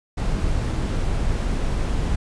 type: noise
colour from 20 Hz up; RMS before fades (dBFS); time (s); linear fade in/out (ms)
brown; -22; 0.17-2.16; 10
effects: resampled to 22050 Hz